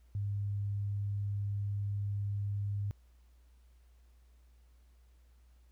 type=tone; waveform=sine; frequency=101.3 Hz; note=G#2; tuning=43 cents flat; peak=-32 dBFS; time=0.15-2.91 s; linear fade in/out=0 ms; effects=added 60 Hz sine -59 dBFS peak until 5.71 s + pink hiss -75 dBFS RMS until 5.71 s